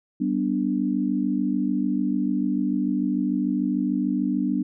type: chord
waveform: sine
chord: G major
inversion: none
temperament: equal with one note detuned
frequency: 193.41 / 246.9 / 293.7 Hz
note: G3 / B3 / D4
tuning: -23 / 0 / 0 cents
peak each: -26 / -25 / -25 dBFS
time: 0.2-4.63 s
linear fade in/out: 10 ms
effects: none